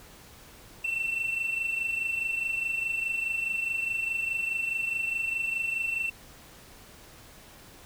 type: tone with amplitude modulation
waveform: triangle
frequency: 2692 Hz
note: E7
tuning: 36 cents sharp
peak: -22 dBFS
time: 0.84-6.1 s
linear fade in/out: 10 ms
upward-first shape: sine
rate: 24.8 Hz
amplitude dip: 65%
effects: tanh soft clip ceiling -21 dBFS + pink hiss -51 dBFS RMS until 7.85 s